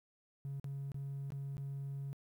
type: tone with dropouts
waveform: triangle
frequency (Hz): 138.59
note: C#3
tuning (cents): 0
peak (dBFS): -36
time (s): 0.45-2.13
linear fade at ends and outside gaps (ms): 0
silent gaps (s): 0.598-0.643 / 0.918-0.944 / 1.304-1.321 / 1.569-1.58
effects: tanh soft clip ceiling -35 dBFS + 12-bit